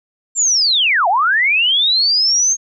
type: linear two-way sweep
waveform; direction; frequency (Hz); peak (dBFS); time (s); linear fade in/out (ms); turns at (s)
sine; down then up; 7459 to 659.3 to 6500; -11; 0.35-2.57; 50; 1.08
effects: none